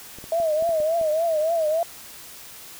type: clicks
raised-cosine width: 2 ms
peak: -27 dBFS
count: 7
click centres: 0.186 / 0.241 / 0.401 / 0.624 / 0.692 / 0.802 / 1.013 s
type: tone with vibrato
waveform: sine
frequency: 642 Hz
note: E5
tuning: 46 cents flat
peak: -19 dBFS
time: 0.32-1.83 s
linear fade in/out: 2 ms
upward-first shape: triangle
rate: 3.5 Hz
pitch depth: 120 cents each way
effects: white hiss -42 dBFS RMS until 2.79 s